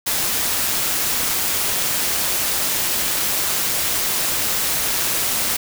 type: noise with amplitude modulation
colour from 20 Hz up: white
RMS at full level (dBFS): -19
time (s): 0.06-5.57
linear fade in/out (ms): 10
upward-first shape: sine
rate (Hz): 193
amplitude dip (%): 35
effects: none